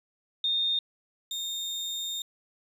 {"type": "tone pair in turn", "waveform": ["sine", "35% pulse"], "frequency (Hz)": [3661, 3661], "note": ["A#7", "A#7"], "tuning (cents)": [-32, -32], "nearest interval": "unison", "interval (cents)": 0, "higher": "neither", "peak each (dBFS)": [-24, -29], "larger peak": "first", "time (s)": [[0.44, 0.79], [1.31, 2.22]], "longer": "second", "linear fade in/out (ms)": 2, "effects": ["resampled to 32000 Hz", "10-bit"]}